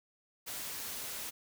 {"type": "noise", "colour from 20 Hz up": "white", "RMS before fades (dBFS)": -41, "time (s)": [0.46, 1.31], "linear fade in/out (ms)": 20, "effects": []}